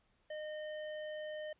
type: tone with sample-and-hold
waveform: sine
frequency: 612 Hz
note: D#5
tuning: 29 cents flat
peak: -40 dBFS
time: 0.3-1.53 s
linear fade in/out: 5 ms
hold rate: 2450 Hz
effects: pink hiss -75 dBFS RMS until 1.59 s + resampled to 8000 Hz